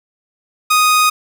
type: tone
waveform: sawtooth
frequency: 1244.5 Hz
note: D#6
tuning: in tune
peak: -6 dBFS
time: 0.7-1.1 s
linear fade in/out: 10 ms
effects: none